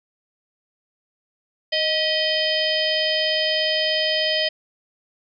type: harmonic tone with a mistuned harmonic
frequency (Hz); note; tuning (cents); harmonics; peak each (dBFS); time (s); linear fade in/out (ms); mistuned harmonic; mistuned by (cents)
622.3; D#5; 0; 1 / 3 / 4 / 5 / 6 / 7 / 8; -24 / -27 / -32 / -23 / -36 / -31 / -26; 1.72-4.49; 10; 3; +57
effects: none